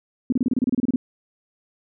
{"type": "tone bursts", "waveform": "sine", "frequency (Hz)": 251.3, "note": "B3", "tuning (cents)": 30, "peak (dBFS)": -16, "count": 13, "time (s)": [0.3, 0.96], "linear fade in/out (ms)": 2, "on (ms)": 24, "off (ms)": 29, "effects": []}